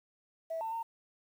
sine tone with pitch steps, 653 / 895 / 913 Hz, E5 / A5 / A#5, -17 / +29 / -36 cents, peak -33 dBFS, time 0.5-0.83 s, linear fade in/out 10 ms, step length 110 ms, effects tanh soft clip ceiling -29 dBFS + 10-bit

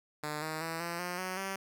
5% pulse tone with pitch steps, 150.7 / 157.1 / 163.77 / 170.73 / 177.98 / 185.53 / 193.41 Hz, D3 / D#3 / E3 / F3 / F3 / F#3 / G3, +45 / +17 / -11 / -39 / +33 / +5 / -23 cents, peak -24 dBFS, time 0.23-1.56 s, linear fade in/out 5 ms, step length 190 ms, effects none

